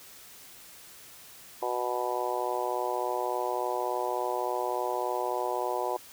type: harmonic tone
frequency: 123.47 Hz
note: B2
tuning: in tune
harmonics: 3 / 4 / 5 / 6 / 7 / 8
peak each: -35 / -35 / -35 / -35 / -35 / -35 dBFS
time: 1.62-5.97 s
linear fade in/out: 5 ms
effects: white hiss -50 dBFS RMS until 6.12 s